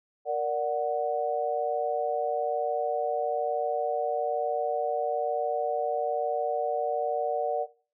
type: chord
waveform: sine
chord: Bb augmented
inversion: none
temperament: equal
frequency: 466.2 / 587.3 / 740 Hz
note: Bb4 / D5 / F#5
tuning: 0 / 0 / 0 cents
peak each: -31 / -29 / -29 dBFS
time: 0.25-7.67 s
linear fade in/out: 50 ms
effects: noise-tail reverb RT60 0.4 s tail -19 dB re dry